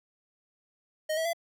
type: tone with pitch steps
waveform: square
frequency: 622.3 / 648 / 674.7 Hz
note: D#5 / E5 / E5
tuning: 0 / -30 / +40 cents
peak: -28 dBFS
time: 1.09-1.333 s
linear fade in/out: 10 ms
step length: 81 ms
effects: none